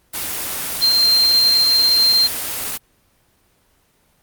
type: tone in noise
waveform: sine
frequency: 4167 Hz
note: C8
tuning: 8 cents flat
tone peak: -11 dBFS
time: 0.81-2.28 s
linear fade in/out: 20 ms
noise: white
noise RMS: -24 dBFS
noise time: 0.13-2.78 s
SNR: +10 dB
effects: pink hiss -59 dBFS RMS until 4.22 s + Opus 24 kbps